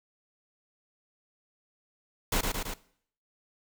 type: noise with echo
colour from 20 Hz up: pink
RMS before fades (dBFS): -27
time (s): 2.32-2.41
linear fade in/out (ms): 5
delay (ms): 110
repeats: 3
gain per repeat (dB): -3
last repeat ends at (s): 2.74
effects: noise-tail reverb RT60 0.6 s tail -19 dB re dry